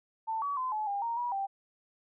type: tone with pitch steps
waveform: sine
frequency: 890 / 1136 / 1025 / 857 / 804 / 930 / 967 / 785 Hz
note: A5 / C#6 / C6 / A5 / G5 / A#5 / B5 / G5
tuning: +20 / +42 / -36 / -46 / +44 / -4 / -37 / +2 cents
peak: -30 dBFS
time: 0.27-1.47 s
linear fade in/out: 20 ms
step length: 150 ms
effects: none